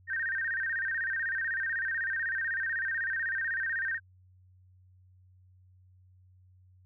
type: tone with vibrato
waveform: sine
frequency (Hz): 1702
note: G#6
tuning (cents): +42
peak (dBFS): -29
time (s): 0.07-4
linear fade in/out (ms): 50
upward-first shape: square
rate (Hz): 16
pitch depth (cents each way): 140
effects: added 92 Hz sine -57 dBFS peak until 6.85 s